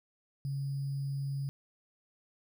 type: tone with sample-and-hold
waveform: sine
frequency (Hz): 138.59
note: C#3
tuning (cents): 0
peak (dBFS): -32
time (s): 0.45-1.49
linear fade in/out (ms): 0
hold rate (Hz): 4900
effects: none